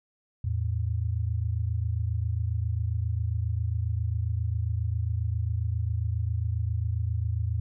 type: tone pair together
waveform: sine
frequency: 82.99 / 110.4 Hz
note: E2 / A2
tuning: +12 / +6 cents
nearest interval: perfect fourth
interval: 494 cents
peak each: -28 dBFS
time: 0.44-7.6 s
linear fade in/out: 5 ms
effects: none